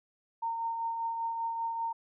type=tone with tremolo; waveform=sine; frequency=917 Hz; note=A#5; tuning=29 cents flat; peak=-29 dBFS; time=0.42-1.93 s; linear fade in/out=10 ms; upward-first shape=triangle; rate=5.1 Hz; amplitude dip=40%; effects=none